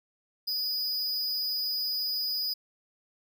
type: tone with amplitude modulation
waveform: square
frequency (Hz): 4957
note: D#8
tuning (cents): -7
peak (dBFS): -26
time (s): 0.47-2.54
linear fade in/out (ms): 10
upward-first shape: sine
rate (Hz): 226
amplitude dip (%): 60
effects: none